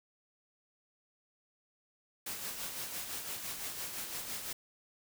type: noise with tremolo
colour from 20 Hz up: white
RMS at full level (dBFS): -39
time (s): 2.26-4.53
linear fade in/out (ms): 5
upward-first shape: sine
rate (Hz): 5.9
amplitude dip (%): 45
effects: none